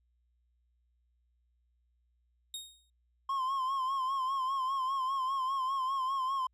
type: tone with exponential decay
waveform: sawtooth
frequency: 3729 Hz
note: A#7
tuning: in tune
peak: -33 dBFS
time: 2.54-2.9 s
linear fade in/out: 2 ms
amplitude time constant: 77 ms
type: tone with vibrato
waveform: triangle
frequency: 1061 Hz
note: C6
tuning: 24 cents sharp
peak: -28 dBFS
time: 3.29-6.47 s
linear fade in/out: 5 ms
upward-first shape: sine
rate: 5 Hz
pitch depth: 63 cents each way
effects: added 60 Hz sine -70 dBFS peak until 6.53 s + resampled to 32000 Hz